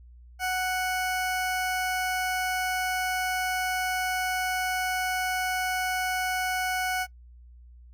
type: tone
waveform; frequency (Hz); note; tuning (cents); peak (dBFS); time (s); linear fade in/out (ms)
20% pulse; 740; F#5; 0; -21; 0.39-7.07; 50
effects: noise-tail reverb RT60 0.1 s tail -21 dB re dry + added 60 Hz sine -47 dBFS peak until 7.93 s